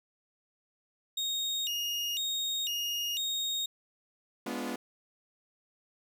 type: tone with vibrato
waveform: 35% pulse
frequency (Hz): 3261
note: G#7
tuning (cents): -32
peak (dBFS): -29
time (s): 1.17-3.66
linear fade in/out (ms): 5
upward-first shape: square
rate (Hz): 1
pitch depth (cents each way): 230
type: chord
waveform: sawtooth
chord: G# diminished seventh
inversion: none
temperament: equal with one note detuned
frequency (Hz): 207.7 / 246.9 / 289.1 / 349.2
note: G#3 / B3 / D4 / F4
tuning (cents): 0 / 0 / -27 / 0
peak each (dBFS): -37 / -33 / -37 / -37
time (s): 4.46-4.76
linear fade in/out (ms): 5
effects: none